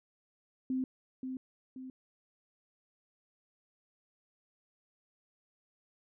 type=tone with echo; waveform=sine; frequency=259.3 Hz; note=C4; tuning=15 cents flat; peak=-30 dBFS; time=0.7-0.84 s; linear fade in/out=2 ms; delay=530 ms; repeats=2; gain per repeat=-6 dB; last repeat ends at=1.9 s; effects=none